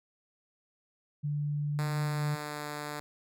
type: tone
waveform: sine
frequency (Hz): 146.83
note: D3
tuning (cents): 0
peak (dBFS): -29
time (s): 1.23-2.36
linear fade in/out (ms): 20
type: tone with pitch glide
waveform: 5% pulse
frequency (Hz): 151.3 to 148.27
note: D#3 to D3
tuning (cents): -48 to +17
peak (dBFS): -25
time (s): 1.79-3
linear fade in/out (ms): 0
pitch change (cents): -35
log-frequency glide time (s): 1.98-2.64
effects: none